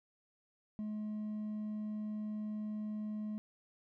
sine tone with hard clipping, 212.6 Hz, G#3, 41 cents sharp, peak -38 dBFS, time 0.79-3.38 s, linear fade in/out 0 ms, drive 2 dB, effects none

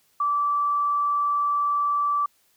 sine tone, 1161 Hz, D6, 20 cents flat, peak -20 dBFS, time 0.2-2.26 s, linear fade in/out 5 ms, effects white hiss -64 dBFS RMS until 2.56 s

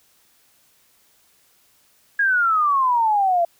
sine exponential sweep, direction down, 1661.2 to 670 Hz, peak -15 dBFS, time 2.19-3.45 s, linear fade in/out 5 ms, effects white hiss -59 dBFS RMS until 3.59 s

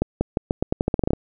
accelerating click train, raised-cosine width 2 ms, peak -6 dBFS, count 14, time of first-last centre 0.02-1.134 s, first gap 190 ms, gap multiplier 0.85, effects none

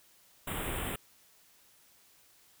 pink band-stop noise, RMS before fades -36 dBFS, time 0.47-0.96 s, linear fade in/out 5 ms, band 3600 to 7700 Hz, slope 96 dB/octave, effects white hiss -63 dBFS RMS until 2.6 s

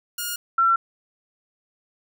5% pulse / sine tone pair in turn, 1428 / 1353.3 Hz, F6 / E6, +38 / +45 cents, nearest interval minor second, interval 93 cents, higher first, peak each -15 dBFS, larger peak neither, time 0.18-0.36 / 0.58-0.76 s, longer neither, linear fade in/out 5 ms, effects none

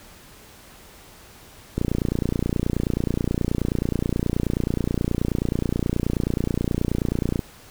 click train, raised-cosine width 3 ms, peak -9 dBFS, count 166, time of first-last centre 1.78-7.392 s, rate 29.4 Hz, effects pink hiss -47 dBFS RMS until 7.7 s

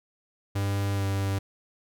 45% pulse tone with pitch glide, 99.6 to 98.12 Hz, G2 to G2, +28 to +2 cents, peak -25 dBFS, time 0.55-1.39 s, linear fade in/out 10 ms, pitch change -26 cents, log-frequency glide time 0.94-1.05 s, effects none

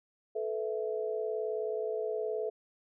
sine chord, A suspended second, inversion none, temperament equal with one note detuned, 434.9 / 493.9 / 659.3 Hz, A4 / B4 / E5, -20 / 0 / 0 cents, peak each -33 / -38 / -38 dBFS, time 0.35-2.5 s, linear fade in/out 10 ms, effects none

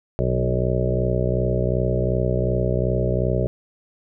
harmonic tone with a mistuned harmonic, 62.7 Hz, B1, 27 cents sharp, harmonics 1 / 2 / 3 / 4 / 5 / 6 / 7 / 8 / 9 / 10, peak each -25 / -23 / -28 / -36 / -36 / -27 / -28 / -35 / -28 / -29 dBFS, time 0.19-3.47 s, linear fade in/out 0 ms, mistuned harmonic 3, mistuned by -18 cents, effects none

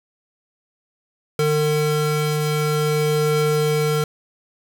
square tone pair together, 151.4 / 453.7 Hz, D#3 / A#4, -47 / -47 cents, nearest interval octave + perfect fifth, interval 1900 cents, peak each -21 dBFS, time 1.39-4.04 s, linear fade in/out 2 ms, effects none

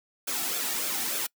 white noise with flanger, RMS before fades -30 dBFS, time 0.27-1.27 s, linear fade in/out 10 ms, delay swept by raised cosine 1 to 2 ms, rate 3.4 Hz, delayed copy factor -0.6, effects noise-tail reverb RT60 0.1 s tail -25 dB re dry + high-pass 200 Hz 12 dB/octave

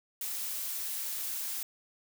blue noise, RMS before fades -36 dBFS, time 0.21-1.63 s, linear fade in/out 2 ms, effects none

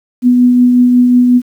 sine tone with tremolo, 246.9 Hz, B3, in tune, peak -3 dBFS, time 0.22-1.42 s, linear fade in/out 50 ms, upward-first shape triangle, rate 5.5 Hz, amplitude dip 30%, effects 7-bit

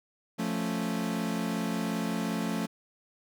40% pulse chord, F augmented, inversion none, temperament equal, 174.61 / 220 / 277.2 Hz, F3 / A3 / C#4, 0 / 0 / 0 cents, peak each -33 / -31 / -35 dBFS, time 0.38-2.67 s, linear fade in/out 20 ms, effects none

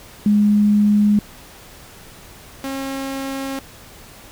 sine / sawtooth tone pair in turn, 207.7 / 270.6 Hz, G#3 / C#4, 0 / -42 cents, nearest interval perfect fourth, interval 458 cents, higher second, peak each -11 / -20 dBFS, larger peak first, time 0.26-1.19 / 2.64-3.59 s, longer second, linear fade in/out 2 ms, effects pink hiss -42 dBFS RMS until 4.31 s

